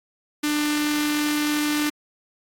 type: tone with notch filter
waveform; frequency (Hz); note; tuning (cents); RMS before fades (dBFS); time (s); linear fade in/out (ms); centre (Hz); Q
sawtooth; 297.8; D4; +24; -23; 0.43-1.9; 10; 650; 0.52
effects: AAC 64 kbps